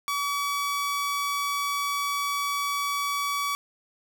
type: tone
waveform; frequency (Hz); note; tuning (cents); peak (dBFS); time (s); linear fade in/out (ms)
sawtooth; 1140; C#6; +48; -22; 0.08-3.55; 0
effects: none